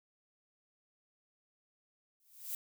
violet noise with exponential growth, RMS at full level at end -36 dBFS, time 2.2-2.55 s, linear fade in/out 1 ms, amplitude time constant 76 ms, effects none

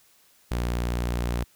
sawtooth tone, 59.6 Hz, A#1, 39 cents sharp, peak -21 dBFS, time 0.51-1.44 s, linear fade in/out 5 ms, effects white hiss -60 dBFS RMS until 1.55 s

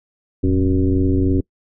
sine tone with frequency modulation, 180 Hz, F#3, 47 cents flat, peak -13 dBFS, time 0.43-1.41 s, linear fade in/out 10 ms, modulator 95.8 Hz, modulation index 2, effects noise-tail reverb RT60 0.1 s tail -25 dB re dry

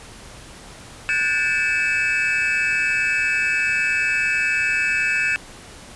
triangle tone cluster, 1465 / 1594 / 1750 / 2294 / 2605 Hz, F#6 / G6 / A6 / D7 / E7, -18 / +28 / -10 / -41 / -21 cents, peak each -26 / -25 / -24 / -25 / -19 dBFS, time 1.09-5.36 s, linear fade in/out 0 ms, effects pink hiss -41 dBFS RMS until 5.95 s + resampled to 24000 Hz

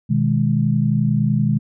sine chord, G# minor, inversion first, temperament just, 124.59 / 155.74 / 207.7 Hz, B2 / D#3 / G#3, +16 / +2 / 0 cents, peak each -19 dBFS, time 0.09-1.59 s, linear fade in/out 20 ms, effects none

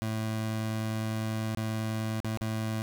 25% pulse tone with dropouts, 110.1 Hz, A2, 2 cents sharp, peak -26 dBFS, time 0.02-2.82 s, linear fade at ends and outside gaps 0 ms, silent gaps 1.548-1.573 / 2.202-2.246 / 2.373-2.411 s, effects none

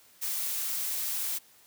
blue noise, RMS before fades -32 dBFS, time 0.21-1.39 s, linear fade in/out 20 ms, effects white hiss -59 dBFS RMS until 1.66 s + high-pass 60 Hz 12 dB/octave

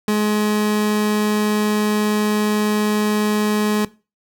30% pulse tone, 210.9 Hz, G#3, 27 cents sharp, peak -13 dBFS, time 0.08-3.85 s, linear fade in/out 2 ms, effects noise-tail reverb RT60 0.3 s tail -19 dB re dry

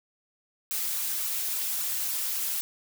blue noise with flanger, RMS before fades -30 dBFS, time 0.71-2.61 s, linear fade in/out 0 ms, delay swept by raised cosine 0.71 to 6.41 ms, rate 3.6 Hz, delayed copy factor +0.7, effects none

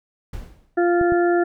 brown noise with exponential decay, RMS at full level -29 dBFS, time 0.33-0.79 s, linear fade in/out 5 ms, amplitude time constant 100 ms
harmonic tone, 348.1 Hz, F4, 6 cents flat, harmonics 1 / 2 / 4 / 5, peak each -16 / -22 / -28 / -30 dBFS, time 0.77-1.44 s, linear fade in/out 10 ms
clicks, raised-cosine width 5 ms, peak -18 dBFS, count 2, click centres 1.013 / 1.122 s
effects none

